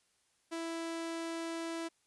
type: tone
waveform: sawtooth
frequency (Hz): 330.8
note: E4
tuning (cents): +6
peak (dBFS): -33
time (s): 0.51-1.89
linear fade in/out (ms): 20
effects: white hiss -74 dBFS RMS until 2.06 s + resampled to 24000 Hz